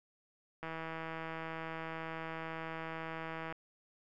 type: click train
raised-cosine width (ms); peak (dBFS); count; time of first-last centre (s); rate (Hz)
0.5; -27; 470; 0.63-3.525; 162
effects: none